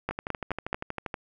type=two click trains; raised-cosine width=0.5 ms; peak=-17 / -13 dBFS; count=14 / 4; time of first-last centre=0.11-1.142 / 0.09-0.73 s; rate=12.6 / 4.69 Hz; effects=none

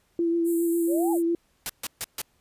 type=tone with vibrato; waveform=sine; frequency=337 Hz; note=E4; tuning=38 cents sharp; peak=-21 dBFS; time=0.19-1.35 s; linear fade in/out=2 ms; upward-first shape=triangle; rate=7.3 Hz; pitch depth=25 cents each way
type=high-pass noise; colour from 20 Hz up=white; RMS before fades=-37 dBFS; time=0.44-1.23 s; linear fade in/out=50 ms; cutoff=7500 Hz; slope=96 dB/octave
type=exponential two-way sweep; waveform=sine; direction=up then down; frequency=515 to 861 to 515 Hz; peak=-29 dBFS; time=0.87-1.19 s; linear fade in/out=50 ms; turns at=1.12 s
type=noise bursts; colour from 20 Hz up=white; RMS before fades=-30 dBFS; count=4; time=1.66-2.216 s; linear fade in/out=0 ms; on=34 ms; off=140 ms
effects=pink hiss -67 dBFS RMS until 2.4 s + resampled to 32000 Hz

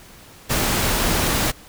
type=noise; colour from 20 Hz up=pink; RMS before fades=-20 dBFS; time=0.49-1.52 s; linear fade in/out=20 ms; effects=pink hiss -45 dBFS RMS until 1.68 s

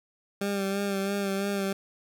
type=tone with vibrato; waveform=20% pulse; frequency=197.9 Hz; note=G3; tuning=17 cents sharp; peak=-22 dBFS; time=0.41-1.73 s; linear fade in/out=5 ms; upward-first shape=sine; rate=3 Hz; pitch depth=32 cents each way; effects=none

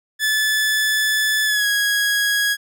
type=tone with pitch glide; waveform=sawtooth; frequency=1735 to 1656.7 Hz; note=A6 to G#6; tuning=-25 to -5 cents; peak=-13 dBFS; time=0.19-2.57 s; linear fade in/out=50 ms; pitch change=-80 cents; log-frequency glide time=1.45-1.66 s; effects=none

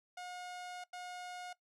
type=tone bursts at uneven times; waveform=sawtooth; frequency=720 Hz; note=F#5; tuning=47 cents flat; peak=-40 dBFS; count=2; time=0.17-0.84 / 0.93-1.53 s; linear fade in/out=5 ms; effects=noise-tail reverb RT60 0.1 s tail -19 dB re dry + low-pass 8000 Hz 12 dB/octave

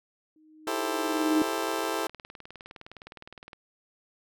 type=tone with exponential growth; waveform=sine; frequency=311.1 Hz; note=D#4; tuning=in tune; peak=-19 dBFS; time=0.36-1.42 s; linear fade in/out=2 ms; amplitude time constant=230 ms
type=chord; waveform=20% pulse; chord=A minor seventh; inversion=second; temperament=just; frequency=330 / 396 / 440 / 528 Hz; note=E4 / G4 / A4 / C5; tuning=+2 / +18 / 0 / +16 cents; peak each=-28 / -30 / -28 / -31 dBFS; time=0.67-2.07 s; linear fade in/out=2 ms
type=click train; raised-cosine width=0.3 ms; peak=-28 dBFS; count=49; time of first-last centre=1.07-3.532 s; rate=19.5 Hz
effects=none

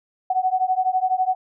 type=beating tone pair; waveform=sine; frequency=740 / 752 Hz; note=F#5 / F#5; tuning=0 / +28 cents; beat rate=12 Hz; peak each=-21 dBFS; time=0.3-1.35 s; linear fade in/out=5 ms; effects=none

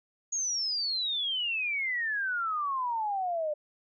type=exponential sweep; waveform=sine; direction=down; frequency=6700 to 589 Hz; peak=-28 dBFS; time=0.32-3.54 s; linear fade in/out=10 ms; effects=none

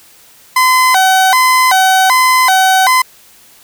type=tone with vibrato; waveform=30% pulse; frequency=880 Hz; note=A5; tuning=in tune; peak=-4 dBFS; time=0.56-3.02 s; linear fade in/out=5 ms; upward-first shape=square; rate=1.3 Hz; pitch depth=260 cents each way; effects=white hiss -43 dBFS RMS until 3.63 s

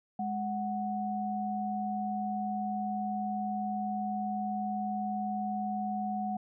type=tone pair together; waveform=sine; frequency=207.9 / 740 Hz; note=G#3 / F#5; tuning=+2 / 0 cents; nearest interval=octave + minor seventh; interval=2198 cents; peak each=-34 / -33 dBFS; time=0.19-6.37 s; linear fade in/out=5 ms; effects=none

